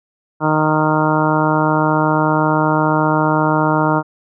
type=harmonic tone; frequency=154.7 Hz; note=D#3; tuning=10 cents flat; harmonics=1 / 2 / 3 / 4 / 5 / 6 / 7 / 8 / 9; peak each=-19 / -18 / -24 / -21 / -24 / -19 / -24 / -24 / -23 dBFS; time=0.4-4.03 s; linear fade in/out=50 ms; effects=none